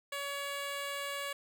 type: tone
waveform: 10% pulse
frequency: 564 Hz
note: C#5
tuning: 30 cents sharp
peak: -28 dBFS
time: 0.12-1.33 s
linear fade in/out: 5 ms
effects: none